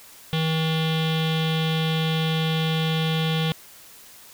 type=tone with low-pass filter; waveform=square; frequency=160 Hz; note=D#3; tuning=49 cents sharp; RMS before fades=-23 dBFS; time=0.33-3.52 s; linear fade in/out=0 ms; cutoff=3400 Hz; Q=6.1; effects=white hiss -47 dBFS RMS until 4.33 s